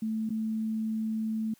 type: tone with dropouts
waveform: sine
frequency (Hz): 220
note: A3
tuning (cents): 0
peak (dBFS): -28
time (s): 0.02-1.54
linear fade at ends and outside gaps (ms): 5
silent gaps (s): 0.293-0.303
effects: white hiss -63 dBFS RMS until 1.59 s